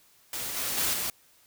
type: noise with level steps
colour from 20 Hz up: white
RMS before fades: -34 / -31 / -27 / -31 dBFS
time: 0.33-1.1 s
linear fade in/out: 2 ms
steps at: 0.56 / 0.77 / 0.93 s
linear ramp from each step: 10 ms
effects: white hiss -61 dBFS RMS until 1.46 s